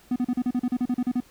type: tone bursts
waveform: triangle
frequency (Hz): 247.8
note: B3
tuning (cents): +6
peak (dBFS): -19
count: 13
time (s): 0.11-1.204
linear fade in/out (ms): 5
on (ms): 50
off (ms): 37
effects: pink hiss -55 dBFS RMS until 1.3 s